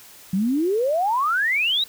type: exponential sweep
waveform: sine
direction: up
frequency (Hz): 179.9 to 3950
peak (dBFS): -18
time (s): 0.33-1.84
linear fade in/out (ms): 5
effects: white hiss -46 dBFS RMS until 1.88 s